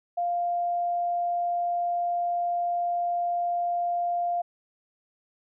sine tone, 698.5 Hz, F5, in tune, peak -24 dBFS, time 0.17-4.42 s, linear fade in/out 10 ms, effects none

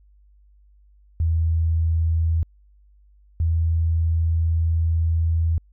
sine tone pair in turn, 81.7 / 82.11 Hz, E2 / E2, -15 / -6 cents, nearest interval unison, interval 9 cents, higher second, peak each -17 / -17 dBFS, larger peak neither, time 1.2-2.43 / 3.4-5.58 s, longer second, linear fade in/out 0 ms, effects added 50 Hz sine -51 dBFS peak until 5.72 s

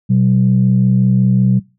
sine tone pair together, 124.56 / 190 Hz, B2 / F#3, +15 / +46 cents, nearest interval perfect fifth, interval 731 cents, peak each -11 dBFS, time 0.09-1.6 s, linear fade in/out 20 ms, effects noise-tail reverb RT60 0.3 s tail -23 dB re dry + tanh soft clip ceiling -2 dBFS

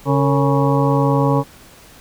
harmonic tone with a mistuned harmonic, 138.59 Hz, C#3, in tune, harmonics 1 / 2 / 3 / 4 / 6 / 7 / 8, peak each -16 / -19 / -21 / -22 / -24 / -24 / -25 dBFS, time 0.05-1.44 s, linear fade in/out 50 ms, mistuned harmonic 3, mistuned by +150 cents, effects pink hiss -44 dBFS RMS until 2 s

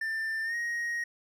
triangle tone with pitch glide, 1785 to 1879.2 Hz, A6 to A#6, +24 to +13 cents, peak -28 dBFS, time 0.01-1.04 s, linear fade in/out 5 ms, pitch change +89 cents, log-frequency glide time 0.44-0.55 s, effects none

